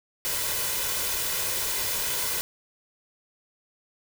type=noise with comb filter; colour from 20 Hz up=white; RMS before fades=-28 dBFS; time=0.25-2.41 s; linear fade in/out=0 ms; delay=2 ms; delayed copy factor=+0.55; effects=none